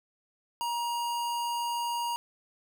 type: tone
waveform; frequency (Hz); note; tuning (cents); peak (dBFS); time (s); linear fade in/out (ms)
square; 947; A#5; +27; -30; 0.61-2.16; 0
effects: none